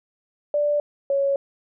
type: tone pair in turn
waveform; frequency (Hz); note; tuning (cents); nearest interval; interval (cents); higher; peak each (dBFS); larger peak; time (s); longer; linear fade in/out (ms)
sine; 587.3 / 555; D5 / C#5; 0 / +2; minor second; 98; first; -18; neither; 0.54-0.8 / 1.1-1.36; neither; 2
effects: none